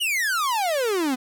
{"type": "exponential sweep", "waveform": "45% pulse", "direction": "down", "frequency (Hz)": [3013, 244.8], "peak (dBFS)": -21, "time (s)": [0, 1.16], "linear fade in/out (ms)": 20, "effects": []}